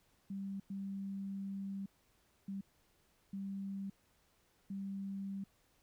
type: tone bursts at uneven times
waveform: sine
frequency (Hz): 196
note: G3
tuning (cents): 0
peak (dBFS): -39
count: 5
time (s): 0.3-0.6 / 0.7-1.86 / 2.48-2.61 / 3.33-3.9 / 4.7-5.44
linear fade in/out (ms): 5
effects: pink hiss -73 dBFS RMS until 5.82 s